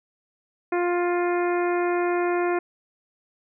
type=harmonic tone; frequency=351.5 Hz; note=F4; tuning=11 cents sharp; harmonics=1 / 2 / 3 / 4 / 5 / 6 / 7; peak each=-22 / -28 / -32 / -34 / -36 / -38 / -39 dBFS; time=0.72-2.59 s; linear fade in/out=5 ms; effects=none